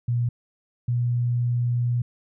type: tone pair in turn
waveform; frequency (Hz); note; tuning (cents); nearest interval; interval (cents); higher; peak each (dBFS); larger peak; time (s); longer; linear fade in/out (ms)
sine; 120 / 121.04; B2 / B2; -49 / -34; unison; 15; second; -20; neither; 0.08-0.29 / 0.88-2.02; second; 5
effects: none